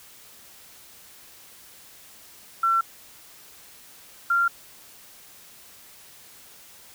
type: tone pair in turn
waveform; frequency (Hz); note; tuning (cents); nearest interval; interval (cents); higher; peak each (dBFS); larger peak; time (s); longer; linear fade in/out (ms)
sine; 1350 / 1384.8; E6 / F6; +41 / -15; unison; 44; second; -18; neither; 2.63-2.81 / 4.3-4.48; neither; 5
effects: white hiss -49 dBFS RMS until 6.94 s